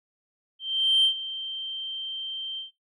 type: tone with ADSR envelope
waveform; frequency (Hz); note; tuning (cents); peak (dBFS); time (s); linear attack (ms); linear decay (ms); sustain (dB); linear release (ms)
sine; 3136; G7; 0; -15; 0.59-2.71; 450; 95; -16; 130
effects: noise-tail reverb RT60 0.3 s tail -25 dB re dry + tanh soft clip ceiling -14 dBFS